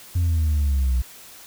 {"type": "exponential sweep", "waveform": "sine", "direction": "down", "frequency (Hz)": [89.1, 60.7], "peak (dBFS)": -15, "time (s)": [0.15, 1.02], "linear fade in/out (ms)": 10, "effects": ["tanh soft clip ceiling -16 dBFS", "white hiss -44 dBFS RMS until 1.46 s"]}